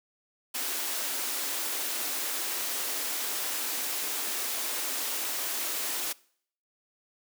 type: high-pass noise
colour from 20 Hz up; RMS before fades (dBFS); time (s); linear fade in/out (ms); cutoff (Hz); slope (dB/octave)
white; -32; 0.54-6.13; 10; 240; 96
effects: noise-tail reverb RT60 0.6 s tail -23 dB re dry